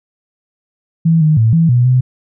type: tone with pitch steps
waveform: sine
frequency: 164.1 / 154.5 / 112.2 / 164.9 / 122.4 / 127.2 Hz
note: E3 / D#3 / A2 / E3 / B2 / C3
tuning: -8 / -12 / +34 / +1 / -15 / -48 cents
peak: -7 dBFS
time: 1.05-2.01 s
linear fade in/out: 10 ms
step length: 160 ms
effects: none